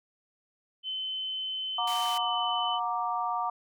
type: tone with pitch glide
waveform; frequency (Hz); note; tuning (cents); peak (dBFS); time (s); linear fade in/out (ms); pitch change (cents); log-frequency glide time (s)
sine; 3056 to 3019; G7 to F#7; -45 to +34; -31; 0.83-2.8; 50; -21; 2.01-2.3
type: chord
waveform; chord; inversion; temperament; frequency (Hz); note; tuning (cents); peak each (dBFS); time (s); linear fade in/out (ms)
sine; Gb augmented; none; equal with one note detuned; 727.3 / 932.3 / 1174.7; Gb5 / Bb5 / D6; -30 / 0 / 0; -32; 1.78-3.5; 5
type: band-pass noise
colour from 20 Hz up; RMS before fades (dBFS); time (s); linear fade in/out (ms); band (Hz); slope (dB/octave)
pink; -41; 1.87-2.18; 5; 2000 to 14000; 12
effects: none